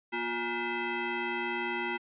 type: tone with frequency modulation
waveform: sine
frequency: 830.6 Hz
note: G#5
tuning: in tune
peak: -30 dBFS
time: 0.12-1.98 s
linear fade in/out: 20 ms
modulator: 593 Hz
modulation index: 3.2
effects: resampled to 8000 Hz